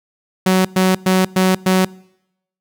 sawtooth tone bursts, 186.7 Hz, F#3, 16 cents sharp, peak -7 dBFS, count 5, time 0.46-1.85 s, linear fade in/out 5 ms, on 190 ms, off 110 ms, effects noise-tail reverb RT60 0.8 s tail -24 dB re dry

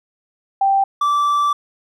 sine / triangle tone pair in turn, 784 / 1164.2 Hz, G5 / D6, 0 / -15 cents, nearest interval perfect fifth, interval 685 cents, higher second, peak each -12 dBFS, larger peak neither, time 0.61-0.84 / 1.01-1.53 s, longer second, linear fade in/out 5 ms, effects none

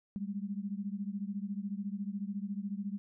sine beating tone pair, 196 / 210 Hz, G3 / G#3, 0 / +19 cents, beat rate 14 Hz, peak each -37 / -39 dBFS, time 0.16-2.98 s, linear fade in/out 0 ms, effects none

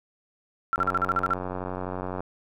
sine tone bursts, 1359 Hz, F6, 48 cents flat, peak -20 dBFS, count 9, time 0.73-1.335 s, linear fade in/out 0 ms, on 29 ms, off 43 ms
click train, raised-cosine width 1 ms, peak -18 dBFS, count 132, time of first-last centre 0.78-2.205 s, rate 91.9 Hz
effects none

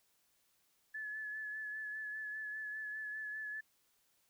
sine tone with vibrato, 1721 Hz, A6, 39 cents flat, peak -40 dBFS, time 0.94-3.61 s, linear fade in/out 10 ms, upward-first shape sine, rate 5 Hz, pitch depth 26 cents each way, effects white hiss -75 dBFS RMS until 4.29 s

